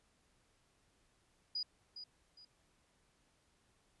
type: tone with echo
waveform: sine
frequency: 4916 Hz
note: D#8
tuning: 22 cents flat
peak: -36 dBFS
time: 1.55-1.63 s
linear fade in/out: 5 ms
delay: 410 ms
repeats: 2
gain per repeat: -10 dB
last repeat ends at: 2.45 s
effects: pink hiss -74 dBFS RMS until 4 s + resampled to 24000 Hz